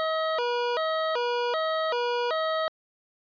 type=tone with vibrato; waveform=25% pulse; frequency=554.4 Hz; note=C#5; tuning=in tune; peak=-21 dBFS; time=0-2.68 s; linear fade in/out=0 ms; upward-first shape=square; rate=1.3 Hz; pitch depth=240 cents each way; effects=resampled to 11025 Hz